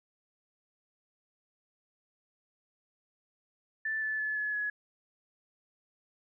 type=tone with pitch steps; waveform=sine; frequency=1760 / 1741.8 / 1723.8 / 1706 / 1688.3 Hz; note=A6 / A6 / A6 / G#6 / G#6; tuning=0 / -18 / -36 / +46 / +28 cents; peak=-30 dBFS; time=3.85-4.7 s; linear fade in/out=5 ms; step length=170 ms; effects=none